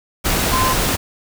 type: tone in noise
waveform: sine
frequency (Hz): 1035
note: C6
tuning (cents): -19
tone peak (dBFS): -17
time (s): 0.52-0.74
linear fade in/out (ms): 20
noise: pink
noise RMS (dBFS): -18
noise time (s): 0.24-0.97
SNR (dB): -2
effects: none